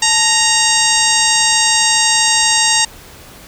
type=harmonic tone with a mistuned harmonic; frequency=932.3 Hz; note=A#5; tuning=in tune; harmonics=1 / 2 / 3 / 4 / 5 / 6 / 7 / 8 / 9; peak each=-19 / -19 / -19 / -19 / -19 / -19 / -19 / -19 / -19 dBFS; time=0.02-2.85 s; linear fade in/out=5 ms; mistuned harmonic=1; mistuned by=-100 cents; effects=pink hiss -38 dBFS RMS until 3.47 s